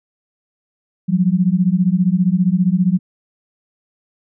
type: beating tone pair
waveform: sine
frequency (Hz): 174.61 / 189.61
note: F3 / F#3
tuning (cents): 0 / +43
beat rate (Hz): 15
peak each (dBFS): -15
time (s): 1.08-2.99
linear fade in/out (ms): 20
effects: none